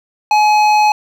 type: tone with hard clipping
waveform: triangle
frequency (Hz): 846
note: G#5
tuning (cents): +32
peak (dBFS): -10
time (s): 0.31-0.92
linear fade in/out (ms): 2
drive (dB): 15
effects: none